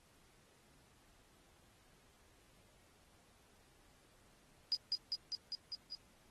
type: tone with echo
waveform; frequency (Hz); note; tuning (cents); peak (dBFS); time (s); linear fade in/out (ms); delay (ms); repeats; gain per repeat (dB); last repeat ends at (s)
sine; 4910; D#8; -24; -31; 4.72-4.75; 0; 200; 6; -2; 5.95
effects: pink hiss -69 dBFS RMS until 6.3 s + AAC 32 kbps